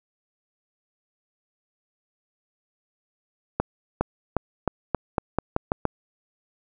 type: accelerating click train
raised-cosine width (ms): 1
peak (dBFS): -7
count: 10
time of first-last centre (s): 3.6-5.853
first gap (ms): 410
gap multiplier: 0.87
effects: none